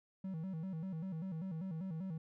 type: tone with vibrato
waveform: triangle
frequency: 174.61 Hz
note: F3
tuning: in tune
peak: -37 dBFS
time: 0.24-2.18 s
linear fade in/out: 5 ms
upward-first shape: square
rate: 5.1 Hz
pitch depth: 150 cents each way
effects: none